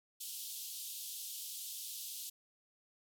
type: band-pass noise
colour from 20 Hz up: white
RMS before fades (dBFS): -45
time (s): 0.2-2.3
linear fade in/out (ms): 10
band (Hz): 3000 to 16000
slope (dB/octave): 48
effects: none